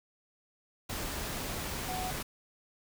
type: tone in noise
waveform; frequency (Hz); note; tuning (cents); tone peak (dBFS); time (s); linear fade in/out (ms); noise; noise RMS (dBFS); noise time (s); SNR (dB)
sine; 740; F#5; 0; -36; 1.88-2.11; 10; pink; -37; 0.89-2.23; -2
effects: none